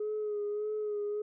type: tone with vibrato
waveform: sine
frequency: 420 Hz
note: G#4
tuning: 19 cents sharp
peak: -30 dBFS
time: 0-1.22 s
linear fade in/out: 5 ms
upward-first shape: sine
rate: 1.7 Hz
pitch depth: 32 cents each way
effects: tanh soft clip ceiling -28 dBFS